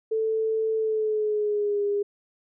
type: tone with pitch glide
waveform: sine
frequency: 441.6 to 407.3 Hz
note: A4 to G#4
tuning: +6 to -34 cents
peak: -22 dBFS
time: 0.11-2.03 s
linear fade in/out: 10 ms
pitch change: -140 cents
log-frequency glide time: 0.76-1.83 s
effects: none